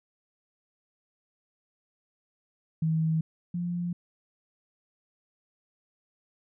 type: tone pair in turn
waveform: sine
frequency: 160 / 174.63 Hz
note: D#3 / F3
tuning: +49 / 0 cents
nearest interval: major second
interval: 151 cents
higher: second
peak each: -23 / -28 dBFS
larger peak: first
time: 2.82-3.21 / 3.54-3.93 s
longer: neither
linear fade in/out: 5 ms
effects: none